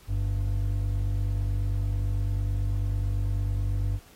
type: tone pair together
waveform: triangle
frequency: 49.05 / 98.1 Hz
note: G1 / G2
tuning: +2 / +2 cents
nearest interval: octave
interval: 1200 cents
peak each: -25 dBFS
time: 0.07-4 s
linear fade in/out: 50 ms
effects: pink hiss -55 dBFS RMS until 4.15 s + AAC 48 kbps